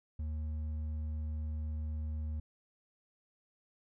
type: tone with hard clipping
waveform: sine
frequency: 77 Hz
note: D#2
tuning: 17 cents flat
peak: -36 dBFS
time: 0.19-2.4 s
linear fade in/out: 5 ms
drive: 4 dB
effects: none